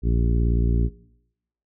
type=harmonic tone; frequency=58 Hz; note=A#1; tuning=8 cents flat; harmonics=1 / 2 / 3 / 4 / 5 / 6 / 7; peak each=-19 / -25 / -29 / -31 / -33 / -35 / -36 dBFS; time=0.02-0.9 s; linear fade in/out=50 ms; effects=noise-tail reverb RT60 0.8 s tail -20 dB re dry